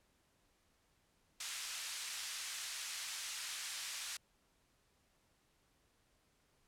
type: band-pass noise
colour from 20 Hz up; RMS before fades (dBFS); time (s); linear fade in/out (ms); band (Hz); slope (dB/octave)
white; -44; 1.4-4.17; 5; 1500 to 7900; 12
effects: pink hiss -75 dBFS RMS until 6.67 s + low-pass 12000 Hz 12 dB/octave